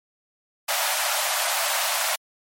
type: high-pass noise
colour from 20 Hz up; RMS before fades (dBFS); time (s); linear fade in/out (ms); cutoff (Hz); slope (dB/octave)
pink; -24; 0.68-2.16; 10; 580; 96
effects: MP3 64 kbps